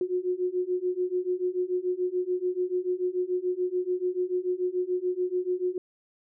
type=beating tone pair; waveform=sine; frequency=359.3 / 366.2 Hz; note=F4 / F#4; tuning=+49 / -18 cents; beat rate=6.9 Hz; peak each=-29 / -28 dBFS; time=0.01-5.78 s; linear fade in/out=2 ms; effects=none